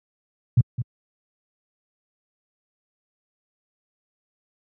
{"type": "tone with echo", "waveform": "sine", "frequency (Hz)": 120.2, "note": "B2", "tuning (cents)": -46, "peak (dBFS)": -10, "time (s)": [0.57, 0.61], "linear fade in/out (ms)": 5, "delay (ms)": 210, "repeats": 1, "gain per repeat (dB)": -11, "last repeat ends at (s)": 0.82, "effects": ["high-pass 80 Hz 12 dB/octave"]}